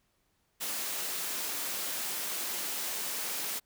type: high-pass noise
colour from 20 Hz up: white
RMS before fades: -35 dBFS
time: 0.6-3.6 s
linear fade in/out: 20 ms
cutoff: 220 Hz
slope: 12 dB/octave
effects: pink hiss -74 dBFS RMS until 3.65 s